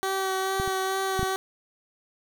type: tone with vibrato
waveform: 15% pulse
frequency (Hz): 382.5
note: G4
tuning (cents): -42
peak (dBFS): -19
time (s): 0.03-1.36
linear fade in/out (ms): 0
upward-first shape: sine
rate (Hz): 2.3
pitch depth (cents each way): 15
type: clicks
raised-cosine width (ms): 5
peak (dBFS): -18 / -25 / -17 / -17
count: 4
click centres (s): 0.599 / 0.677 / 1.194 / 1.23
effects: none